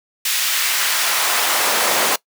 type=noise with high-pass filter sweep; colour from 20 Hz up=pink; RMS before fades=-18 dBFS; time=0.25-2.16 s; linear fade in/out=5 ms; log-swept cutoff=2500 to 430 Hz; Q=0.84; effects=noise-tail reverb RT60 0.1 s tail -21 dB re dry